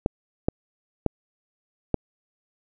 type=clicks; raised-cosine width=2 ms; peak=-7 dBFS; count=4; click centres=0.061 / 0.485 / 1.063 / 1.943 s; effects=none